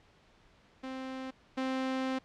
sawtooth tone pair in turn, 262 / 262 Hz, C4 / C4, +2 / +2 cents, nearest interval unison, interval 0 cents, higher neither, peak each -34 / -27 dBFS, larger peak second, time 0.83-1.31 / 1.57-2.19 s, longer second, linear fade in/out 10 ms, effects pink hiss -63 dBFS RMS until 2.24 s + low-pass 4000 Hz 12 dB/octave

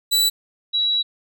sawtooth / sine tone pair in turn, 3951 / 3897 Hz, B7 / B7, 0 / -24 cents, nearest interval unison, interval 24 cents, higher first, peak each -12 / -17 dBFS, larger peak first, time 0.11-0.3 / 0.73-1.03 s, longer second, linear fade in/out 20 ms, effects none

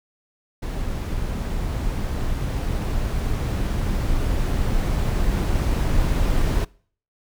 brown noise with level ramp, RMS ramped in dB -26 to -19 dBFS, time 0.62-6.65 s, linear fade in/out 10 ms, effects noise-tail reverb RT60 0.5 s tail -24 dB re dry

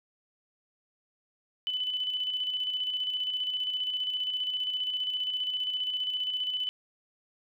sine tone with tremolo, 3004 Hz, F#7, 26 cents sharp, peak -27 dBFS, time 1.67-6.69 s, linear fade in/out 0 ms, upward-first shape square, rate 15 Hz, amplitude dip 40%, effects none

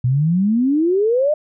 sine exponential sweep, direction up, 120 to 622.3 Hz, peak -13 dBFS, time 0.04-1.34 s, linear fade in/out 5 ms, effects none

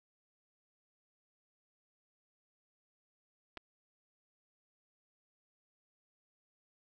clicks, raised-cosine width 0.3 ms, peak -28 / -30 dBFS, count 2, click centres 3.572 / 3.575 s, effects 10-bit

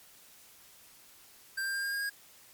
square tone with pitch steps, 1579 / 1590 / 1601 / 1612.2 / 1623.4 / 1634.7 Hz, G6 / G6 / G6 / G6 / G#6 / G#6, +12 / +24 / +36 / +48 / -40 / -28 cents, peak -32 dBFS, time 1.57-2.098 s, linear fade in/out 10 ms, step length 88 ms, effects white hiss -57 dBFS RMS until 2.53 s + MP3 96 kbps

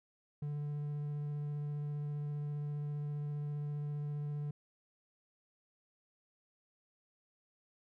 triangle tone with vibrato, 146.83 Hz, D3, in tune, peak -34 dBFS, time 0.42-4.51 s, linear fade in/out 5 ms, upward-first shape triangle, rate 15 Hz, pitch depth 11 cents each way, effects none

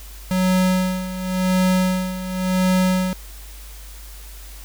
square tone with tremolo, 185 Hz, F#3, in tune, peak -15 dBFS, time 0.31-3.13 s, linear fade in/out 0 ms, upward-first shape sine, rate 0.92 Hz, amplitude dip 75%, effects added 50 Hz sine -36 dBFS peak until 4.64 s + white hiss -43 dBFS RMS until 4.64 s

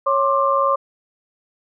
sine tone cluster, 552 / 1059 / 1180 Hz, C#5 / C6 / D6, -7 / +21 / +8 cents, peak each -19 dBFS, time 0.06-0.76 s, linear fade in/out 10 ms, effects none

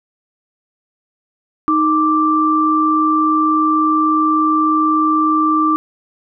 sine tone pair together, 311.1 / 1174.6 Hz, D#4 / D6, 0 / 0 cents, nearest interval octave + major seventh, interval 2300 cents, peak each -15 / -13 dBFS, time 1.68-5.76 s, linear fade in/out 0 ms, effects none

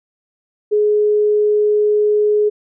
sine tone, 420 Hz, G#4, 19 cents sharp, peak -11 dBFS, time 0.71-2.5 s, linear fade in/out 20 ms, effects none

